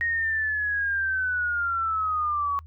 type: linear sweep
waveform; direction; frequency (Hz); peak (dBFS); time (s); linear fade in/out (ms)
sine; down; 1875 to 1117; -23; 0.01-2.59; 0
effects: noise-tail reverb RT60 0.1 s tail -26 dB re dry + added 79 Hz sine -42 dBFS peak until 2.66 s